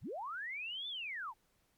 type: linear two-way sweep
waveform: sine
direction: up then down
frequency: 43.65 to 3564 to 797 Hz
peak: -39 dBFS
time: 0.01-1.34 s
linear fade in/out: 50 ms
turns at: 0.88 s
effects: pink hiss -75 dBFS RMS until 1.77 s + MP3 96 kbps